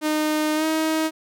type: tone with pitch glide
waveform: sawtooth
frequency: 306.8 to 316.5 Hz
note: D#4 to D#4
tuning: -24 to +30 cents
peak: -16 dBFS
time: 0.01-1.11 s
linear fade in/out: 50 ms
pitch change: +54 cents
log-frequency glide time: 0.55-0.65 s
effects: none